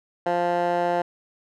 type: tone with band-pass filter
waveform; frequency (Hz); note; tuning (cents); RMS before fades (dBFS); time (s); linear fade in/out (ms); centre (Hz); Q
15% pulse; 174.61; F3; 0; -23; 0.26-1.02; 5; 790; 1.7
effects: none